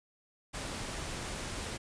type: noise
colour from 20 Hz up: pink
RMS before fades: -39 dBFS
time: 0.53-1.78 s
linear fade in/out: 20 ms
effects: resampled to 22050 Hz